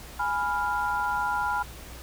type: chord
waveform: sine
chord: F diminished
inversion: first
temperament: equal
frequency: 830.6 / 987.8 / 1396.9 Hz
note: Ab5 / Cb6 / F6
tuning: 0 / 0 / 0 cents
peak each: -29 dBFS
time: 0.19-1.63 s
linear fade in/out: 10 ms
effects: added 60 Hz sine -44 dBFS peak until 2.02 s + pink hiss -45 dBFS RMS until 2.02 s